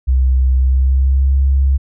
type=tone with pitch glide; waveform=sine; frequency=64.6 to 67.77 Hz; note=C2 to C#2; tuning=-21 to -39 cents; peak=-9 dBFS; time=0.07-1.78 s; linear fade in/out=20 ms; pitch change=+82 cents; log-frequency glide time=0.56-1.35 s; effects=none